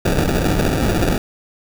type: noise with sample-and-hold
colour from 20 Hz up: pink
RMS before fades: -17 dBFS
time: 0.05-1.18 s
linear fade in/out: 5 ms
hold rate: 1050 Hz
effects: none